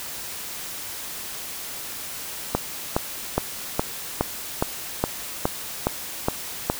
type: click train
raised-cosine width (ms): 1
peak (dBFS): -5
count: 11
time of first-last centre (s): 2.55-6.699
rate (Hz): 2.41
effects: white hiss -34 dBFS RMS until 6.79 s